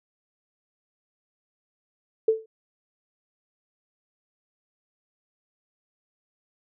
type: tone with exponential decay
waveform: sine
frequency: 442.6 Hz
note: A4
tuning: 10 cents sharp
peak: -13 dBFS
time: 2.28-2.46 s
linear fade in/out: 5 ms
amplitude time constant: 39 ms
effects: none